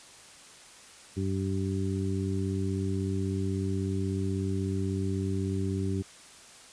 harmonic tone, 96.3 Hz, G2, 30 cents flat, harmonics 1 / 2 / 3 / 4, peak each -30 / -33 / -35 / -36 dBFS, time 1.16-6.03 s, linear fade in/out 20 ms, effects white hiss -51 dBFS RMS until 6.72 s + resampled to 22050 Hz

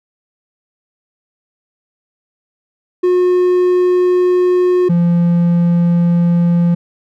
triangle tone pair in turn, 361.2 / 172.25 Hz, F#4 / F3, -42 / -24 cents, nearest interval octave + minor second, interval 1282 cents, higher first, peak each -7 dBFS, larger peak neither, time 3.03-4.89 / 4.89-6.75 s, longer neither, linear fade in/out 10 ms, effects none

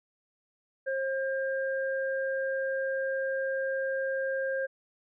sine tone pair together, 535 / 1601.7 Hz, C5 / G6, +38 / +37 cents, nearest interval octave + perfect fifth, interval 1899 cents, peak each -29 / -34 dBFS, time 0.86-4.67 s, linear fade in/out 20 ms, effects none

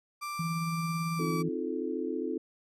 35% pulse tone with pitch glide, 1178 to 1153.1 Hz, D6 to D6, +5 to -32 cents, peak -33 dBFS, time 0.21-1.43 s, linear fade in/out 20 ms, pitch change -37 cents, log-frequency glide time 1.17-1.23 s
sine tone with tremolo, 164.81 Hz, E3, in tune, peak -29 dBFS, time 0.39-1.49 s, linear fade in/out 5 ms, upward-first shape sine, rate 18 Hz, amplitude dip 35%
sine chord, F dominant seventh, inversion second, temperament just, 261.9 / 314.3 / 349.2 / 436.5 Hz, C4 / Eb4 / F4 / A4, +2 / +18 / 0 / -14 cents, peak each -36 dBFS, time 1.19-2.38 s, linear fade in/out 5 ms
effects resampled to 32000 Hz

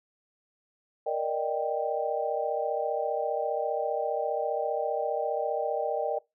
sine chord, Eb major seventh, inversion second, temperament equal, 466.2 / 587.3 / 622.3 / 784 Hz, Bb4 / D5 / Eb5 / G5, 0 / 0 / 0 / 0 cents, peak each -32 dBFS, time 1.06-6.19 s, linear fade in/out 10 ms, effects noise-tail reverb RT60 0.2 s tail -22 dB re dry

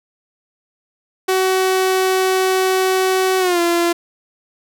sawtooth tone with pitch glide, 376.1 to 342.9 Hz, F#4 to F4, +28 to -32 cents, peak -10 dBFS, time 1.28-3.93 s, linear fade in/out 10 ms, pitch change -160 cents, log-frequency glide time 3.39-3.6 s, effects none

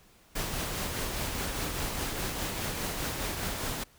pink noise with tremolo, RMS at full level -32 dBFS, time 0.35-3.84 s, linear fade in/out 10 ms, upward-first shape triangle, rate 4.9 Hz, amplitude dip 35%, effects pink hiss -60 dBFS RMS until 3.98 s

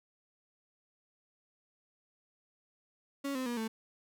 35% pulse tone with pitch steps, 278.5 / 258.4 / 239.7 / 222.3 Hz, C#4 / C4 / A#3 / A3, +8 / -21 / +48 / +18 cents, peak -32 dBFS, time 3.24-3.68 s, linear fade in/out 10 ms, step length 110 ms, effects none

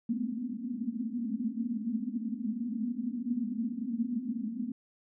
white band-pass noise, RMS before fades -34 dBFS, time 0.09-4.72 s, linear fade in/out 5 ms, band 220 to 250 Hz, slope 96 dB/octave, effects none

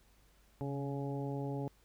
harmonic tone with a mistuned harmonic, 140 Hz, C#3, 18 cents sharp, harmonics 1 / 2 / 3 / 4 / 5 / 6, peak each -38 / -41 / -43 / -47 / -51 / -48 dBFS, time 0.61-1.68 s, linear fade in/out 0 ms, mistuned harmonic 1, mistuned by -34 cents, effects added 50 Hz sine -66 dBFS peak until 1.84 s + pink hiss -69 dBFS RMS until 1.84 s

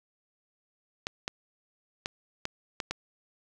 clicks, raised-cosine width 0.2 ms, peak -14 dBFS, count 6, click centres 1.069 / 1.279 / 2.059 / 2.454 / 2.802 / 2.91 s, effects none

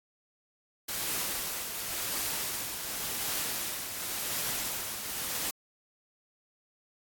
white noise with tremolo, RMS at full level -32 dBFS, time 0.88-5.51 s, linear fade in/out 10 ms, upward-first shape triangle, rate 0.91 Hz, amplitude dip 50%, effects AAC 64 kbps

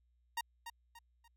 sawtooth tone with echo, 932.3 Hz, A#5, in tune, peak -31 dBFS, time 0.37-0.41 s, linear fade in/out 5 ms, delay 290 ms, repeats 3, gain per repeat -9 dB, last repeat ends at 1.28 s, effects added 60 Hz sine -70 dBFS peak until 1.36 s

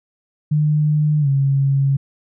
sine tone with pitch glide, 151 to 137.67 Hz, D3 to C#3, +48 to -12 cents, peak -13 dBFS, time 0.51-1.97 s, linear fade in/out 10 ms, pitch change -160 cents, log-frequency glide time 1.2-1.28 s, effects none

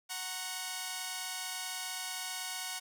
5% pulse chord, F# major, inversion none, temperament equal with one note detuned, 740 / 932.3 / 1092.2 Hz, F#5 / A#5 / C#6, 0 / 0 / -26 cents, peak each -28 / -31 / -32 dBFS, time 0.09-2.8 s, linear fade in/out 20 ms, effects none

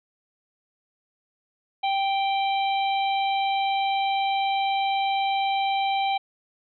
harmonic tone, 784 Hz, G5, in tune, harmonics 1 / 3 / 4 / 5, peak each -22 / -32 / -34 / -36 dBFS, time 1.83-6.18 s, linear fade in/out 10 ms, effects none

